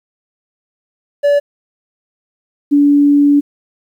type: tone pair in turn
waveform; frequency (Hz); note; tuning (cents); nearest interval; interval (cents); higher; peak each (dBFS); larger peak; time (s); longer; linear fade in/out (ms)
triangle / sine; 575 / 287.5; D5 / D4; -37 / -37; octave; 1200; first; -6; neither; 1.23-1.4 / 2.71-3.41; second; 20
effects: 8-bit